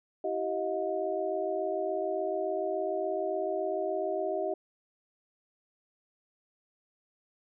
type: tone cluster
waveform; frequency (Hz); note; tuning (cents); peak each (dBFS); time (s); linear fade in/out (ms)
sine; 329.2 / 385.8 / 630 / 717; E4 / G4 / D#5 / F5; -2 / -28 / +21 / +45; -39 / -33 / -32 / -37; 0.24-4.54; 5
effects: none